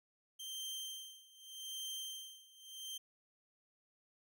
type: tone with tremolo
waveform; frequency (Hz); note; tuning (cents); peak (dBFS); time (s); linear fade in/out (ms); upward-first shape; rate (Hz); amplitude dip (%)
sawtooth; 3144; G7; +4; -38; 0.39-2.98; 10; sine; 0.83; 90
effects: none